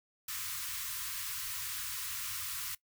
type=band-stop noise; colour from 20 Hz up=white; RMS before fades=-39 dBFS; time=0.28-2.75 s; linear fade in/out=5 ms; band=130 to 1000 Hz; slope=96 dB/octave; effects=noise-tail reverb RT60 0.1 s tail -20 dB re dry